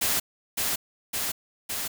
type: noise with echo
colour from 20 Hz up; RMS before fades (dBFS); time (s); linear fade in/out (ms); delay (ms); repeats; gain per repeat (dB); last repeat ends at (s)
white; -25; 0.01-0.2; 10; 560; 3; -2; 1.88
effects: none